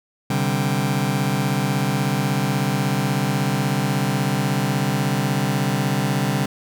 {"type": "chord", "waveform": "sawtooth", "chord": "C suspended second", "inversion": "none", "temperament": "just", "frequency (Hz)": [130.81, 147.16, 196.22], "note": ["C3", "D3", "G3"], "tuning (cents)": [0, 4, 2], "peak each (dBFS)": -19, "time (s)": [0.3, 6.46], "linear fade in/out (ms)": 5, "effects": []}